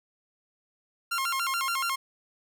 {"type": "tone with vibrato", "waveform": "sawtooth", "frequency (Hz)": 1216, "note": "D#6", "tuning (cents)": -40, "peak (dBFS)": -23, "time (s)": [1.11, 1.96], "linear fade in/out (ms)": 10, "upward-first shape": "square", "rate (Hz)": 7, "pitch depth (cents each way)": 220, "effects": []}